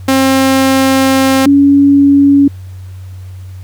sawtooth / sine tone pair in turn, 266.5 / 281.1 Hz, C4 / C#4, +32 / +24 cents, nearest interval minor second, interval 92 cents, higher second, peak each -3 dBFS, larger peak neither, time 0.08-1.46 / 1.46-2.48 s, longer first, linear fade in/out 5 ms, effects added 93 Hz sine -25 dBFS peak until 3.63 s + pink hiss -46 dBFS RMS until 3.63 s

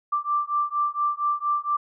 sine beating tone pair, 1174.7 / 1179 Hz, D6 / D6, 0 / +6 cents, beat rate 4.3 Hz, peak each -25 dBFS, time 0.12-1.77 s, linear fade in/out 10 ms, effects none

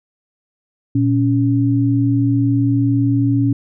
sine tone pair together, 117.5 / 279.5 Hz, A#2 / C#4, +14 / +14 cents, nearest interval octave + minor third, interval 1500 cents, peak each -15 dBFS, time 0.95-3.53 s, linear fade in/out 5 ms, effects none

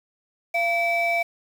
sine tone pair together, 685 / 2305 Hz, F5 / D7, -34 / -33 cents, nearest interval octave + major sixth, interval 2101 cents, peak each -21 dBFS, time 0.54-1.23 s, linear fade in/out 10 ms, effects tanh soft clip ceiling -16 dBFS + 7-bit

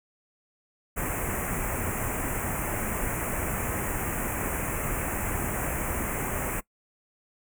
pink band-stop noise, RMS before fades -30 dBFS, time 0.96-6.61 s, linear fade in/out 20 ms, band 2500 to 7100 Hz, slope 48 dB/octave, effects noise-tail reverb RT60 0.1 s tail -21 dB re dry

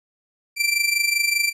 sawtooth tone with amplitude modulation, 2349 Hz, D7, in tune, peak -12 dBFS, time 0.56-1.53 s, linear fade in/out 50 ms, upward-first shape sine, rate 25.1 Hz, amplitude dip 70%, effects resampled to 32000 Hz

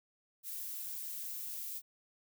violet noise with high-pass filter sweep, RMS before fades -42 dBFS, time 0.43-1.82 s, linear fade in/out 50 ms, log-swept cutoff 220 to 2500 Hz, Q 0.86, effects none

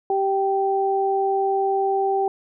sine tone pair together, 390 / 780 Hz, G4 / G5, -9 / -9 cents, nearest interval octave, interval 1200 cents, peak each -21 dBFS, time 0.1-2.28 s, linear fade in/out 2 ms, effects none

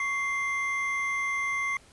triangle tone pair together, 1113.5 / 2093 Hz, C#6 / C7, +7 / 0 cents, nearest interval major seventh, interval 1093 cents, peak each -31 / -26 dBFS, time 0-1.77 s, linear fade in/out 2 ms, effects pink hiss -56 dBFS RMS until 1.92 s + resampled to 24000 Hz

